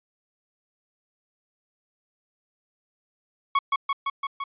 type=tone with echo; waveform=40% pulse; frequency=1108.7 Hz; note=C#6; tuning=in tune; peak=-17 dBFS; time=3.55-3.59 s; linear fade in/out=5 ms; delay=170 ms; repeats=5; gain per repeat=-2 dB; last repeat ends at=4.44 s; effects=resampled to 8000 Hz